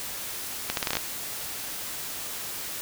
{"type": "accelerating click train", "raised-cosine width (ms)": 0.2, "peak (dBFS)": -8, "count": 8, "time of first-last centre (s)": [0.7, 0.97], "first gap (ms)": 72, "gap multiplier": 0.78, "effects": ["white hiss -35 dBFS RMS until 2.81 s"]}